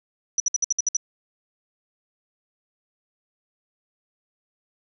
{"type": "tone bursts", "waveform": "sine", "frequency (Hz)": 5900, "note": "F#8", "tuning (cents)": -6, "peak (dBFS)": -18, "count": 8, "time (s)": [0.38, 0.968], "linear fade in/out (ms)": 2, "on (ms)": 21, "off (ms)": 60, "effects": []}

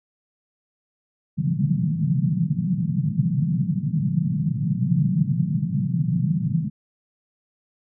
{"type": "band-pass noise", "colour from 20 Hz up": "pink", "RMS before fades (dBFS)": -22, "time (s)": [1.37, 6.7], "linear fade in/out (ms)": 20, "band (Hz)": [130, 190], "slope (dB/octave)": 48, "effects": []}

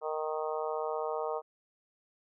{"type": "harmonic tone", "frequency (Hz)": 155.3, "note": "D#3", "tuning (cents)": -3, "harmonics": [3, 4, 5, 6, 7, 8], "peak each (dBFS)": [-35, -37, -39, -41, -42, -43], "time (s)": [0.01, 1.42], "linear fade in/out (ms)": 50, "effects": []}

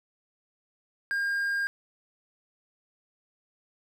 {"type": "tone", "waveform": "triangle", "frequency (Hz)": 1611, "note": "G6", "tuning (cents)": 47, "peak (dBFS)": -24, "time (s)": [1.11, 1.67], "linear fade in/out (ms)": 0, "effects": []}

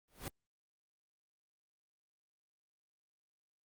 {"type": "noise with exponential growth", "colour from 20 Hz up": "pink", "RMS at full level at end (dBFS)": -38, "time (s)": [0.08, 0.28], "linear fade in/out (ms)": 1, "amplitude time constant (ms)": 42, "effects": ["Opus 32 kbps"]}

